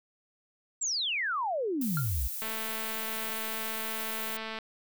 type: exponential sweep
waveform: sine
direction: down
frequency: 7790 to 54 Hz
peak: -28 dBFS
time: 0.81-2.28 s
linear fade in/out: 10 ms
type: noise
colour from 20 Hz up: violet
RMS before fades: -37 dBFS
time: 1.81-4.37 s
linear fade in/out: 5 ms
type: tone with exponential decay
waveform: triangle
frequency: 1395 Hz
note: F6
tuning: 2 cents flat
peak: -27 dBFS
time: 1.97-2.1 s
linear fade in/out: 1 ms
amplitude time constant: 28 ms
type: click train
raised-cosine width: 0.3 ms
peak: -22 dBFS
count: 480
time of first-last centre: 2.42-4.587 s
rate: 221 Hz
effects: none